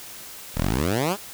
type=exponential sweep; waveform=10% pulse; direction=up; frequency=33.23 to 215.7 Hz; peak=-13 dBFS; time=0.54-1.17 s; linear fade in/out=50 ms; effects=white hiss -40 dBFS RMS until 1.33 s